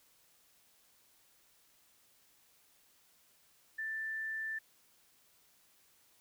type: tone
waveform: sine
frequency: 1770 Hz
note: A6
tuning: 10 cents sharp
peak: -36 dBFS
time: 3.78-4.59 s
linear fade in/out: 10 ms
effects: white hiss -68 dBFS RMS until 6.2 s